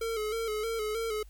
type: tone with vibrato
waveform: square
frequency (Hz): 440.8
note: A4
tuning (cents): +3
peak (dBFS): -31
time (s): 0.01-1.23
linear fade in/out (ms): 5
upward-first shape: square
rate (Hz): 3.2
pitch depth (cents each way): 56
effects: added 50 Hz sine -48 dBFS peak until 1.29 s + white hiss -65 dBFS RMS until 1.29 s